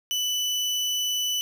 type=tone; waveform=30% pulse; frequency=2983 Hz; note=F#7; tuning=13 cents sharp; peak=-21 dBFS; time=0.11-1.41 s; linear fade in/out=0 ms; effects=none